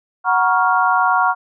sine chord, Gb major seventh, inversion none, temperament equal with one note detuned, 740 / 949.2 / 1108.7 / 1396.9 Hz, Gb5 / Bb5 / Db6 / F6, 0 / +31 / 0 / 0 cents, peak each -18 dBFS, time 0.24-1.35 s, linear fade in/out 50 ms, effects none

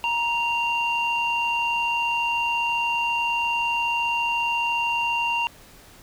sine tone pair together, 941.5 / 2776 Hz, A#5 / F7, +17 / -11 cents, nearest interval octave + perfect fifth, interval 1872 cents, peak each -23 dBFS, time 0.04-5.47 s, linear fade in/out 0 ms, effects tanh soft clip ceiling -15 dBFS + pink hiss -49 dBFS RMS until 6.02 s

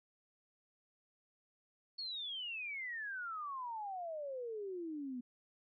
sine exponential sweep, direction down, 4435 to 240.2 Hz, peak -40 dBFS, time 1.98-5.21 s, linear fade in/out 10 ms, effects none

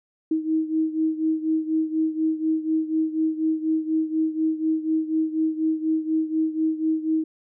sine beating tone pair, 315.8 / 319.9 Hz, D#4 / D#4, +26 / +48 cents, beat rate 4.1 Hz, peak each -22 / -26 dBFS, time 0.31-7.24 s, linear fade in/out 5 ms, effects none

